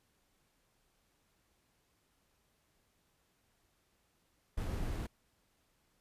brown noise with sample-and-hold, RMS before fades -37 dBFS, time 4.57-5.07 s, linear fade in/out 10 ms, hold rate 11025 Hz, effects pink hiss -75 dBFS RMS until 6 s + resampled to 32000 Hz

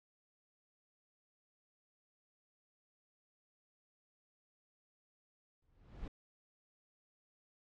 brown noise with exponential growth, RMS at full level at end -41 dBFS, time 5.62-6.08 s, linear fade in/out 5 ms, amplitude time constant 100 ms, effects low-pass 4000 Hz 12 dB/octave

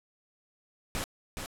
pink noise with echo, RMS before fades -33 dBFS, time 0.95-1.04 s, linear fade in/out 0 ms, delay 420 ms, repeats 1, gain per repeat -5 dB, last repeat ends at 1.46 s, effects low-pass 12000 Hz 12 dB/octave

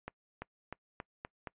accelerating click train, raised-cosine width 0.5 ms, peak -25 dBFS, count 6, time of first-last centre 0.08-1.472 s, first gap 340 ms, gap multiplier 0.9, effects noise-tail reverb RT60 0.1 s tail -24 dB re dry + resampled to 8000 Hz

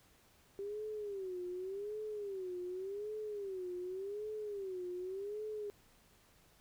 sine tone with vibrato, 392 Hz, G4, in tune, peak -39 dBFS, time 0.59-5.7 s, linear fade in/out 0 ms, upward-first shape sine, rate 0.87 Hz, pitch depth 160 cents each way, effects pink hiss -67 dBFS RMS until 6.6 s

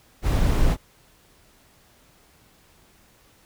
brown noise, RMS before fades -19 dBFS, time 0.22-0.77 s, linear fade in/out 50 ms, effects pink hiss -57 dBFS RMS until 3.45 s

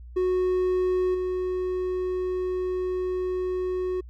triangle tone with level steps, 367.3 Hz, F#4, 13 cents flat, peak -19 / -23 dBFS, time 0.16-4.01 s, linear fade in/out 10 ms, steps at 1.14 s, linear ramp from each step 10 ms, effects added 60 Hz sine -40 dBFS peak until 4.09 s

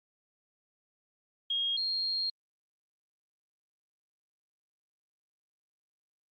sine tone pair in turn, 3259 / 4231 Hz, G#7 / C8, -33 / +19 cents, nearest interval perfect fourth, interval 452 cents, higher second, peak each -28 / -29 dBFS, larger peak first, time 1.5-1.77 / 1.77-2.3 s, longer second, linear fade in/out 5 ms, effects Opus 32 kbps

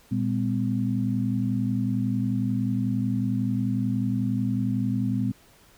sine tone cluster, 117.2 / 202.4 / 253.5 Hz, A#2 / G#3 / B3, +10 / -44 / +45 cents, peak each -27 dBFS, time 0.11-5.32 s, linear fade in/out 10 ms, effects pink hiss -56 dBFS RMS until 5.77 s

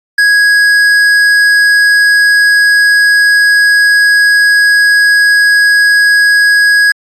sine tone with tanh clipping, 1659 Hz, G#6, 2 cents flat, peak -6 dBFS, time 0.18-6.92 s, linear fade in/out 5 ms, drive 11 dB, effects AAC 64 kbps

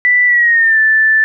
sine tone with pitch glide, 1975.5 to 1760 Hz, B6 to A6, 0 to 0 cents, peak -7 dBFS, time 0.05-1.24 s, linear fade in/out 0 ms, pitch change -200 cents, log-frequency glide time 0.26-0.79 s, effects none

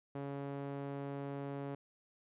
sawtooth tone with band-pass filter, 140.1 Hz, C#3, 19 cents sharp, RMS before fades -42 dBFS, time 0.15-1.75 s, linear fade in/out 5 ms, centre 440 Hz, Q 0.75, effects resampled to 8000 Hz

